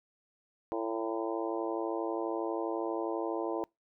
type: harmonic tone with a mistuned harmonic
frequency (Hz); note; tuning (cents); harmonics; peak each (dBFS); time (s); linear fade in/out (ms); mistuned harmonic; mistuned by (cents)
112.3; A2; +36; 3 / 4 / 5 / 6 / 7 / 8 / 9; -35 / -37 / -39 / -41 / -42 / -43 / -44; 0.72-3.64; 0; 8; +42
effects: noise-tail reverb RT60 0.2 s tail -26 dB re dry